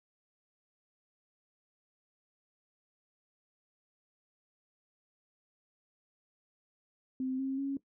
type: tone with pitch steps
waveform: sine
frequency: 260 / 267.6 / 275.5 Hz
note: C4 / C4 / C#4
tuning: -11 / +39 / -11 cents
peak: -31 dBFS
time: 7.2-7.77 s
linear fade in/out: 2 ms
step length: 190 ms
effects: noise-tail reverb RT60 0.1 s tail -17 dB re dry